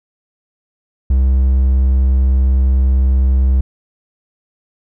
triangle tone, 65.41 Hz, C2, in tune, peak -7 dBFS, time 1.1-3.61 s, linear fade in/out 5 ms, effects none

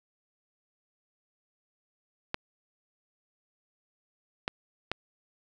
clicks, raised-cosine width 0.3 ms, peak -13 dBFS, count 3, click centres 2.344 / 4.479 / 4.916 s, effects none

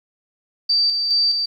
sine tone with tremolo, 4647 Hz, D8, 19 cents flat, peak -14 dBFS, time 0.69-1.46 s, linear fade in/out 10 ms, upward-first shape square, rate 2.4 Hz, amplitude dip 40%, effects 9-bit

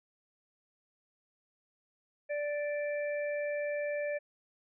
harmonic tone, 586 Hz, D5, 4 cents flat, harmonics 1 / 3 / 4, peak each -32 / -42 / -44 dBFS, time 2.29-4.19 s, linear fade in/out 20 ms, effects none

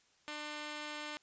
5% pulse tone pair together, 299.1 / 1065.9 Hz, D4 / C6, +32 / +32 cents, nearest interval octave + minor seventh, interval 2200 cents, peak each -30 / -38 dBFS, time 0.28-1.17 s, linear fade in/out 0 ms, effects white hiss -70 dBFS RMS until 1.22 s + resampled to 16000 Hz

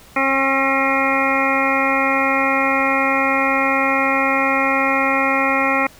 harmonic tone with a mistuned harmonic, 270.4 Hz, C#4, 43 cents flat, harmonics 1 / 2 / 3 / 4 / 5 / 7 / 8 / 9, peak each -23 / -23 / -23 / -23 / -23 / -23 / -23 / -23 dBFS, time 0.16-5.87 s, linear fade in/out 5 ms, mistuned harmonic 8, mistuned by -21 cents, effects pink hiss -45 dBFS RMS until 5.99 s

